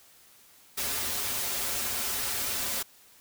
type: noise with comb filter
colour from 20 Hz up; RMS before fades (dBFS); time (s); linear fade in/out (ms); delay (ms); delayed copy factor
white; -31; 0.77-2.83; 10; 6.3; -0.85
effects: white hiss -57 dBFS RMS until 3.2 s